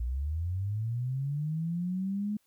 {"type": "linear sweep", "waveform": "sine", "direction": "up", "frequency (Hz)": [56.4, 212.2], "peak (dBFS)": -29, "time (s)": [0, 2.37], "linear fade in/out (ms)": 5, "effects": ["white hiss -72 dBFS RMS until 2.46 s"]}